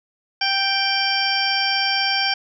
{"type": "harmonic tone", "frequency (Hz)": 784, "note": "G5", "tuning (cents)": 0, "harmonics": [1, 2, 3, 4, 6, 7], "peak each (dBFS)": [-25, -25, -25, -25, -25, -25], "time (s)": [0.41, 2.34], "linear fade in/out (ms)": 5, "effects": []}